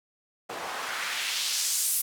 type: noise with band-pass filter sweep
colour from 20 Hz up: white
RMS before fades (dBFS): -30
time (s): 0.49-2.02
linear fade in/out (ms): 10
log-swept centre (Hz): 590 to 12000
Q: 1.2
effects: none